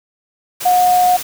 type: tone in noise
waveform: sine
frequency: 724 Hz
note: F#5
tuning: 38 cents flat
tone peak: -9 dBFS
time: 0.65-1.17 s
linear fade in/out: 10 ms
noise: white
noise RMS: -25 dBFS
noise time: 0.6-1.23 s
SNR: +13 dB
effects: none